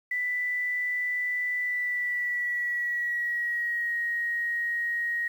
sine tone with pitch glide, 1983 to 1883.6 Hz, B6 to A#6, +7 to +18 cents, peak -26 dBFS, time 0.11-5.28 s, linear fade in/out 5 ms, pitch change -89 cents, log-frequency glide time 1.61-3.95 s, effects 9-bit

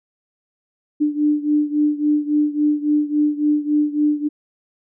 sine beating tone pair, 296.6 / 300.2 Hz, D4 / D4, +17 / +38 cents, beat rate 3.6 Hz, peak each -17 / -20 dBFS, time 1-4.29 s, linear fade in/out 20 ms, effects none

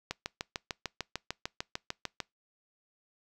click train, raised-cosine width 0.2 ms, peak -16 dBFS, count 15, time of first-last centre 0.11-2.203 s, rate 6.69 Hz, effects noise-tail reverb RT60 0.2 s tail -25 dB re dry

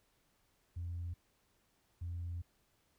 sine tone bursts at uneven times, 86.3 Hz, F2, 20 cents flat, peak -37 dBFS, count 2, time 0.76-1.14 / 2.01-2.42 s, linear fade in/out 10 ms, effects tanh soft clip ceiling -35 dBFS + pink hiss -75 dBFS RMS until 2.98 s

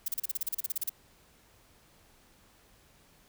violet noise bursts, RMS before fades -31 dBFS, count 15, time 0.06-0.895 s, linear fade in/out 5 ms, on 23 ms, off 35 ms, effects pink hiss -62 dBFS RMS until 3.28 s

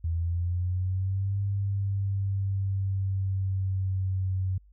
sine linear two-way sweep, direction up then down, 82.1 to 99.7 to 93.6 Hz, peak -25 dBFS, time 0.04-4.58 s, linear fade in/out 5 ms, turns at 1.4 s, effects added 50 Hz sine -53 dBFS peak until 4.72 s

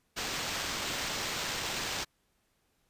white noise with sample-and-hold, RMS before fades -35 dBFS, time 0.16-2.05 s, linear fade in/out 20 ms, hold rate 11025 Hz, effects pink hiss -74 dBFS RMS until 2.89 s + resampled to 32000 Hz

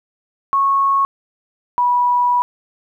sine tone pair in turn, 1100 / 976.9 Hz, C#6 / B5, -14 / -19 cents, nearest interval major second, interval 205 cents, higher first, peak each -12 dBFS, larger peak neither, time 0.53-1.05 / 1.78-2.42 s, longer second, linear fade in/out 0 ms, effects 9-bit

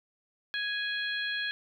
harmonic tone, 830.6 Hz, G#5, in tune, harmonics 2 / 3 / 4 / 5, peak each -32 / -40 / -36 / -40 dBFS, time 0.54-1.51 s, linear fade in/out 0 ms, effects 11-bit

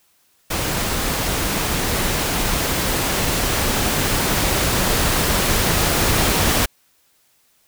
pink noise with level ramp, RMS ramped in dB -22 to -17 dBFS, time 0.5-6.66 s, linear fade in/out 10 ms, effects white hiss -60 dBFS RMS until 7.67 s

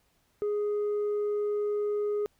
sine tone with tanh clipping, 415.3 Hz, G#4, in tune, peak -27 dBFS, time 0.42-2.26 s, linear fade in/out 0 ms, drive 2 dB, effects pink hiss -70 dBFS RMS until 2.39 s

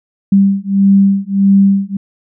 sine beating tone pair, 196 / 197.6 Hz, G3 / G3, 0 / +14 cents, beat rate 1.6 Hz, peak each -10 dBFS, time 0.32-1.97 s, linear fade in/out 5 ms, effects none

